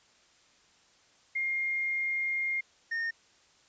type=tone pair in turn; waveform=sine / triangle; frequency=2125 / 1833.5 Hz; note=C7 / A#6; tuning=+26 / -29 cents; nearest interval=minor third; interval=255 cents; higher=first; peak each=-28 dBFS; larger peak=neither; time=1.35-2.61 / 2.91-3.11 s; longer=first; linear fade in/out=10 ms; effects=white hiss -63 dBFS RMS until 3.68 s + resampled to 16000 Hz